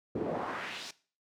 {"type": "noise with band-pass filter sweep", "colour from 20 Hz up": "brown", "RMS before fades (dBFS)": -36, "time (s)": [0.15, 0.91], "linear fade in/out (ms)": 5, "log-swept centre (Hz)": [290, 5500], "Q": 1.7, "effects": ["noise-tail reverb RT60 0.4 s tail -19 dB re dry", "high-pass 150 Hz 12 dB/octave"]}